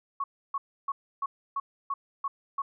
sine tone bursts, 1108.7 Hz, C#6, in tune, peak -27 dBFS, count 8, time 0.2-2.62 s, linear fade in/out 5 ms, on 40 ms, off 300 ms, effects none

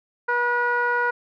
15% pulse tone with low-pass filter, 483.8 Hz, B4, 36 cents flat, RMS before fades -22 dBFS, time 0.28-1.11 s, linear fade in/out 10 ms, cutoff 1400 Hz, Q 2.8, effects none

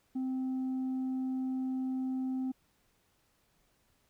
sine tone with tanh clipping, 260 Hz, C4, 11 cents flat, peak -32 dBFS, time 0.15-2.52 s, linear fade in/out 10 ms, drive 2 dB, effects pink hiss -72 dBFS RMS until 4.09 s

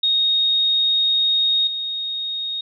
sine tone with level steps, 3729 Hz, A#7, in tune, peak -15 / -23 dBFS, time 0.03-2.61 s, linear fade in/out 5 ms, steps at 1.67 s, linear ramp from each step 2 ms, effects none

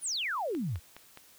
sine exponential sweep, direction down, 10880 to 69.3 Hz, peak -30 dBFS, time 0.01-0.8 s, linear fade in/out 50 ms
click train, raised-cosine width 0.3 ms, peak -30 dBFS, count 4, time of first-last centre 0.55-1.174 s, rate 4.81 Hz
effects white hiss -58 dBFS RMS until 1.38 s

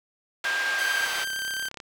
white band-pass noise, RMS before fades -32 dBFS, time 0.44-1.24 s, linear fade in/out 2 ms, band 620 to 3100 Hz, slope 12 dB/octave
sine tone, 1600 Hz, G6, 35 cents sharp, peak -25 dBFS, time 0.45-1.06 s, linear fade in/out 0 ms
sawtooth tone with vibrato, 1568 Hz, G6, in tune, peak -25 dBFS, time 0.78-1.69 s, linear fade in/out 10 ms, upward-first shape sine, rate 8.7 Hz, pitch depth 13 cents each way
click train, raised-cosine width 0.2 ms, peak -22 dBFS, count 28, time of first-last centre 1.01-1.802 s, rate 34.1 Hz
effects none

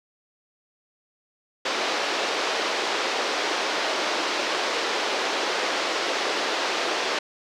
pink band-pass noise, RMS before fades -26 dBFS, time 1.65-7.19 s, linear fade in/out 5 ms, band 360 to 5400 Hz, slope 24 dB/octave, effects none

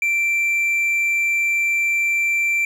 triangle tone, 2349 Hz, D7, in tune, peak -15 dBFS, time 0.02-2.65 s, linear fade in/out 2 ms, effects none

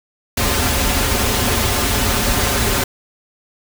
pink noise with comb filter, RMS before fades -17 dBFS, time 0.37-2.84 s, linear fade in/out 5 ms, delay 6.2 ms, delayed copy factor -0.75, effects none

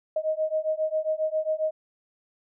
sine beating tone pair, 622.3 / 629.7 Hz, D#5 / D#5, 0 / +21 cents, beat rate 7.4 Hz, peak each -27 / -27 dBFS, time 0.16-1.71 s, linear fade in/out 5 ms, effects none

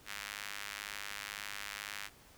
sawtooth tone with high-pass filter, 102 Hz, G#2, 31 cents flat, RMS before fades -44 dBFS, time 0.05-2.1 s, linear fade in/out 50 ms, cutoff 1800 Hz, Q 1.3, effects pink hiss -60 dBFS RMS until 2.37 s

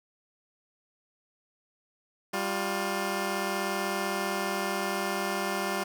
10% pulse tone pair together, 197.2 / 354 Hz, G3 / F4, +11 / +23 cents, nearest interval minor seventh, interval 1012 cents, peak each -23 dBFS, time 2.33-5.84 s, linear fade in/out 10 ms, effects none

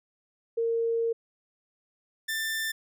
sine / sawtooth tone pair in turn, 460.1 / 1779.8 Hz, A#4 / A6, -23 / +19 cents, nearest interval octave + major seventh, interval 2342 cents, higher second, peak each -24 / -25 dBFS, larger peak first, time 0.57-1.13 / 2.28-2.72 s, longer first, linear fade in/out 10 ms, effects none

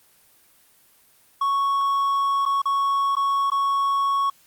triangle tone with dropouts, 1108.7 Hz, C#6, in tune, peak -17 dBFS, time 1.41-4.3 s, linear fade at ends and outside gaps 5 ms, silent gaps 2.454-2.46 / 2.619-2.655 / 3.154-3.166 / 3.502-3.517 s, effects white hiss -57 dBFS RMS until 4.46 s + Opus 24 kbps

